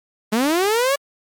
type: linear sweep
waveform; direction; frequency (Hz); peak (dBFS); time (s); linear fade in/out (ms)
sawtooth; up; 205.7 to 574; -12; 0.32-0.96; 10
effects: MP3 96 kbps